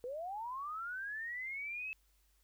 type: linear sweep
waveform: sine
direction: up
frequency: 470 to 2614 Hz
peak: -39 dBFS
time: 0.04-1.93 s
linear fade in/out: 0 ms
effects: added 50 Hz sine -70 dBFS peak until 2.43 s + white hiss -75 dBFS RMS until 2.43 s